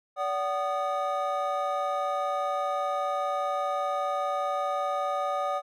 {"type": "tone cluster", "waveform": "triangle", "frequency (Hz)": [576, 751, 1232], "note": ["D5", "F#5", "D#6"], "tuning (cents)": [-34, 26, -17], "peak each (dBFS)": -29, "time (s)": [0.16, 5.62], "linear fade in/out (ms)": 50, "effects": []}